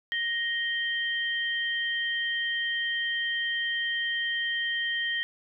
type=tone pair together; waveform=sine; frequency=1870 / 3145 Hz; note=A#6 / G7; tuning=+5 / +5 cents; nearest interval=major sixth; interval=900 cents; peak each=-28 / -31 dBFS; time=0.12-5.23 s; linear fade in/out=0 ms; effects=none